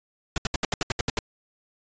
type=noise bursts; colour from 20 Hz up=pink; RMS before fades=-25 dBFS; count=10; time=0.36-1.19 s; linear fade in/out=2 ms; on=20 ms; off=70 ms; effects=resampled to 16000 Hz